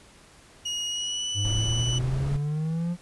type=tone with pitch glide; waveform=30% pulse; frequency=2884 to 2974 Hz; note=F#7 to F#7; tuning=-45 to +8 cents; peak=-25 dBFS; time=0.65-1.99 s; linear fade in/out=10 ms; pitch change=+53 cents; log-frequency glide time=0.87-1.28 s
type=exponential sweep; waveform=triangle; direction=up; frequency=99.6 to 177 Hz; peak=-23 dBFS; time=1.34-2.97 s; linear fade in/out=50 ms
type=noise; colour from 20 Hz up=brown; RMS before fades=-32 dBFS; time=1.44-2.37 s; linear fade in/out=10 ms
effects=pink hiss -53 dBFS RMS until 3.01 s + resampled to 24000 Hz